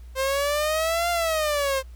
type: exponential two-way sweep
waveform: sawtooth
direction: up then down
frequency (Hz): 523.3 to 698.5 to 523.3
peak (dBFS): -18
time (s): 0.15-1.83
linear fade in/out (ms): 50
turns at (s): 1.1
effects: added 60 Hz sine -39 dBFS peak until 1.95 s + pink hiss -60 dBFS RMS until 1.95 s